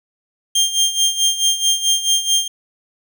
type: tone with tremolo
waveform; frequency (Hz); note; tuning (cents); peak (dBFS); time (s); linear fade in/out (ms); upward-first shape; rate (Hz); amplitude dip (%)
25% pulse; 3190; G7; +30; -8; 0.55-2.48; 5; sine; 4.6; 75
effects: none